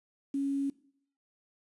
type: tone with quantisation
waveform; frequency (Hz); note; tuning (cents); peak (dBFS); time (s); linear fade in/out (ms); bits
sine; 277.2; C#4; 0; -28; 0.34-0.7; 5; 9
effects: noise-tail reverb RT60 0.6 s tail -20 dB re dry + resampled to 24000 Hz